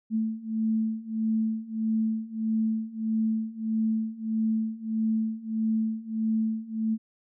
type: beating tone pair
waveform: sine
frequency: 220 / 221.6 Hz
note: A3 / A3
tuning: 0 / +13 cents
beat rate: 1.6 Hz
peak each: -29 / -27 dBFS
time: 0.1-6.98 s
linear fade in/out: 50 ms
effects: none